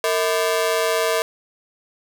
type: ring-modulated tone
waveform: sawtooth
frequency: 550 Hz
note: C#5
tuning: 14 cents flat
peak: -11 dBFS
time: 0.04-1.22 s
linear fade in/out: 0 ms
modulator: 91.9 Hz
effects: none